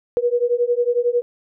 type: beating tone pair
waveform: sine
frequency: 477.4 / 488.4 Hz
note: A#4 / B4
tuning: +41 / -19 cents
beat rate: 11 Hz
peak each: -19 dBFS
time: 0.17-1.22 s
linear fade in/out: 0 ms
effects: none